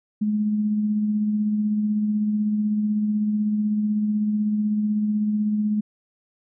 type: tone with tremolo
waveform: sine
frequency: 211 Hz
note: G#3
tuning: 28 cents sharp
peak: -18 dBFS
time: 0.21-5.81 s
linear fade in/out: 10 ms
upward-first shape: sine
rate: 16 Hz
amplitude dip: 30%
effects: none